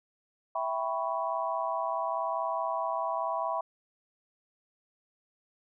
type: chord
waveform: sine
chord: C# half-diminished seventh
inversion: first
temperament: equal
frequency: 659.3 / 784 / 987.8 / 1108.7 Hz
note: E5 / G5 / B5 / C#6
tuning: 0 / 0 / 0 / 0 cents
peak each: -33 / -36 / -33 / -36 dBFS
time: 0.55-3.61 s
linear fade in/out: 5 ms
effects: none